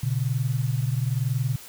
sine tone pair together, 120 / 140.98 Hz, B2 / C#3, -49 / +30 cents, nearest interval minor third, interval 279 cents, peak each -24 / -26 dBFS, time 0.03-1.56 s, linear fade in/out 5 ms, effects white hiss -44 dBFS RMS until 1.68 s

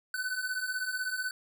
square beating tone pair, 1497 / 1513 Hz, F#6 / F#6, +20 / +38 cents, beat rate 16 Hz, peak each -37 / -34 dBFS, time 0.14-1.31 s, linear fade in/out 2 ms, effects none

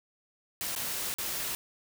white noise with dropouts, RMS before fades -34 dBFS, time 0.61-1.55 s, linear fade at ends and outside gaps 0 ms, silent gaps 0.751-0.762 / 1.14-1.185 s, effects none

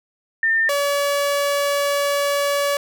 sine / sawtooth tone pair in turn, 1805 / 569.5 Hz, A6 / C#5, +44 / +47 cents, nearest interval octave + minor sixth, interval 1997 cents, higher first, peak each -15 / -14 dBFS, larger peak second, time 0.43-0.69 / 0.69-2.77 s, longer second, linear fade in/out 2 ms, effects none

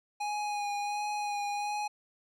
square tone with vibrato, 826 Hz, G#5, 10 cents flat, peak -32 dBFS, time 0.2-1.88 s, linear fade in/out 10 ms, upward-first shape sine, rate 1.4 Hz, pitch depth 19 cents each way, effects low-pass 8000 Hz 12 dB/octave

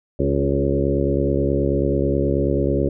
harmonic tone with a mistuned harmonic, 69.3 Hz, C#2, in tune, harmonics 1 / 2 / 3 / 4 / 5 / 6 / 7 / 8, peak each -24 / -24 / -28 / -24 / -24 / -25 / -28 / -26 dBFS, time 0.19-2.89 s, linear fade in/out 5 ms, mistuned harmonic 5, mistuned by +30 cents, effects none

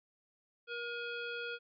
harmonic tone with a mistuned harmonic, 475.2 Hz, A#4, 33 cents sharp, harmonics 1 / 3 / 5 / 7 / 9 / 10, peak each -43 / -41 / -46 / -48 / -57 / -61 dBFS, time 0.67-1.59 s, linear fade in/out 50 ms, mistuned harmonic 5, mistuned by +99 cents, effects none

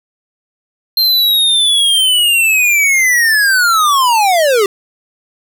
square linear sweep, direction down, 4186 to 381.8 Hz, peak -9 dBFS, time 0.97-4.66 s, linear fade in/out 2 ms, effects none

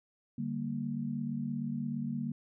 sine chord, G minor, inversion second, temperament equal, 146.83 / 196 / 233.1 Hz, D3 / G3 / Bb3, 0 / 0 / 0 cents, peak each -38 / -39 / -35 dBFS, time 0.38-2.32 s, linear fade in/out 5 ms, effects none

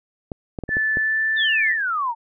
clicks, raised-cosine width 2 ms, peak -15 dBFS, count 6, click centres 0.318 / 0.588 / 0.637 / 0.691 / 0.769 / 0.971 s
sine tone with pitch glide, 1749 to 1763.2 Hz, A6 to A6, -11 to +3 cents, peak -18 dBFS, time 0.68-1.76 s, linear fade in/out 50 ms, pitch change +14 cents, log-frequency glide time 0.96-1.22 s
sine exponential sweep, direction down, 3725 to 886 Hz, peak -20 dBFS, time 1.36-2.15 s, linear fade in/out 50 ms
effects none

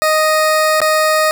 20% pulse tone with dropouts, 622.3 Hz, D#5, in tune, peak -6 dBFS, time 0.02-1.31 s, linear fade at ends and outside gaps 0 ms, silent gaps 0.804-0.816 s, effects none

